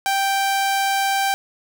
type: tone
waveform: sawtooth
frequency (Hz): 784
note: G5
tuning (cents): 0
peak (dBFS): -14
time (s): 0.06-1.34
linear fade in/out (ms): 0
effects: none